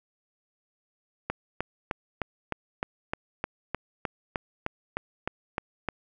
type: click train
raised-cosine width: 0.5 ms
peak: -13 dBFS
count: 16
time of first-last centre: 1.3-5.887 s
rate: 3.27 Hz
effects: none